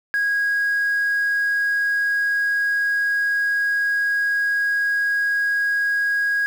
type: tone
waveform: triangle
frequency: 1646 Hz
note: G#6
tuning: 16 cents flat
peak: -15 dBFS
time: 0.14-6.46 s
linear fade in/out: 0 ms
effects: tanh soft clip ceiling -13 dBFS + 7-bit